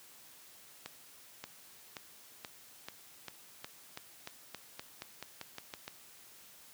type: accelerating click train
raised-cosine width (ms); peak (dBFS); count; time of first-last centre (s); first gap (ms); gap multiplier
0.2; -24; 17; 0.86-5.879; 580; 0.91
effects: white hiss -57 dBFS RMS until 6.73 s + high-pass 80 Hz 12 dB/octave